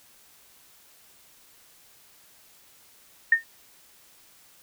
sine tone with exponential decay, 1829 Hz, A#6, 33 cents flat, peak -11 dBFS, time 3.32-3.44 s, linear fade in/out 5 ms, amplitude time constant 24 ms, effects white hiss -56 dBFS RMS until 4.62 s

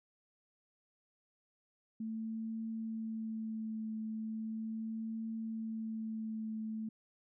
sine tone with vibrato, 221.4 Hz, A3, 11 cents sharp, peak -37 dBFS, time 2-6.89 s, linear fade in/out 5 ms, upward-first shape triangle, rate 0.38 Hz, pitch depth 20 cents each way, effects none

